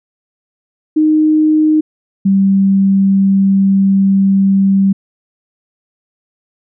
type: tone pair in turn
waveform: sine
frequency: 309.3 / 194.85 Hz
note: D#4 / G3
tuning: -10 / -10 cents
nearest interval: minor sixth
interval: 800 cents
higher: first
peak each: -7 dBFS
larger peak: neither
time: 0.96-1.81 / 2.25-4.93 s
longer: second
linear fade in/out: 10 ms
effects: none